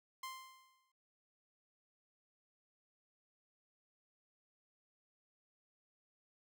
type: tone with exponential decay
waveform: sawtooth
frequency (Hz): 1046.5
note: C6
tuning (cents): 0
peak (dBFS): -38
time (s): 0.23-0.92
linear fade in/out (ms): 5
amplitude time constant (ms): 150
effects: none